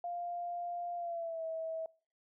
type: tone with pitch glide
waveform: sine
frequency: 698.5 to 648 Hz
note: F5 to E5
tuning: 0 to -30 cents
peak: -36 dBFS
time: 0.04-1.86 s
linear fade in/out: 2 ms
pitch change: -130 cents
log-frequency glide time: 0.96-1.44 s
effects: noise-tail reverb RT60 0.4 s tail -24 dB re dry